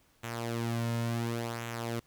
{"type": "tone with flanger", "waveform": "sawtooth", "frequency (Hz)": 116.7, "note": "A#2", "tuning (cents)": 2, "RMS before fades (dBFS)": -34, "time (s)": [0.23, 2], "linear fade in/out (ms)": 10, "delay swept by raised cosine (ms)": [0.2, 2.6], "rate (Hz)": 0.7, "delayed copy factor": -0.6, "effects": ["pink hiss -67 dBFS RMS until 2.06 s"]}